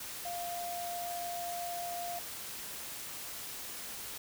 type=tone in noise; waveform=sine; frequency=698.5 Hz; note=F5; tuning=in tune; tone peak=-37 dBFS; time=0.25-2.19 s; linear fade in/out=5 ms; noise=white; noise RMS=-43 dBFS; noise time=0-4.18 s; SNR=+3 dB; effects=none